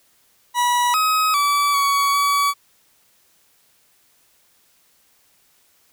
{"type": "tone with pitch steps", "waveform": "40% pulse", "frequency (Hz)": [972, 1268, 1151, 1126, 1138], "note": ["B5", "D#6", "D6", "C#6", "C#6"], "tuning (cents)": [-28, 32, -35, 27, 45], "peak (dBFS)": -15, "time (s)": [0.54, 2.54], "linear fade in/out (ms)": 50, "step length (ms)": 400, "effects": ["white hiss -59 dBFS RMS until 5.92 s"]}